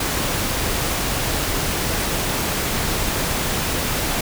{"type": "noise", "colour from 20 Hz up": "pink", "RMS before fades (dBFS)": -22, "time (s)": [0, 4.21], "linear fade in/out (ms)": 5, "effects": []}